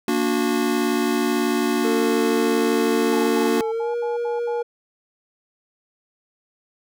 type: chord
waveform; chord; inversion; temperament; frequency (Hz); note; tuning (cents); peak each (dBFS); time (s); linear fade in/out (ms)
square; Bb augmented; none; just; 233.1 / 291.4 / 364.2; Bb3 / D4 / F#4; 0 / -13 / -27; -24; 0.08-3.61; 2
type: tone with pitch glide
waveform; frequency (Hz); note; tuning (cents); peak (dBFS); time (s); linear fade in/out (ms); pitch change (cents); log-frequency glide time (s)
triangle; 449.6 to 475; A4 to A#4; +37 to +33; -20; 1.84-4.63; 10; +96; 3.7-3.91
type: tone bursts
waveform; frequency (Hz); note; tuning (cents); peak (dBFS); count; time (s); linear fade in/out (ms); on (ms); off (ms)
sine; 850; G#5; +40; -29; 7; 3.12-4.62; 10; 150; 75
effects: none